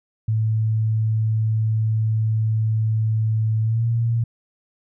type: tone with pitch glide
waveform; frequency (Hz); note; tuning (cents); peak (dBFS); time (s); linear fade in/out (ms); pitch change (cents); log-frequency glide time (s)
sine; 110 to 115.94; A2 to A#2; 0 to -9; -17; 0.28-4.24; 5; +91; 3.62-3.85
effects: none